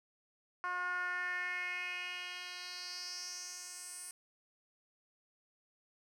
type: tone with band-pass filter sweep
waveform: 10% pulse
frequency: 359.3 Hz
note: F4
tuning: 49 cents sharp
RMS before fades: -41 dBFS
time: 0.64-4.11 s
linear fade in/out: 0 ms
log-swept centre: 1200 to 9300 Hz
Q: 3.8
effects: none